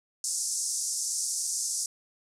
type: band-pass noise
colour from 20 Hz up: pink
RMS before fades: -31 dBFS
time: 0.24-1.86 s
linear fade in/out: 2 ms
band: 5400 to 10000 Hz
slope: 48 dB/octave
effects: none